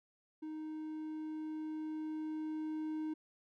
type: tone with level ramp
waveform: triangle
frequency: 311.1 Hz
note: D#4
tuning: in tune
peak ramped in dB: -39 to -34 dBFS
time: 0.42-3.14 s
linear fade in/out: 10 ms
effects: none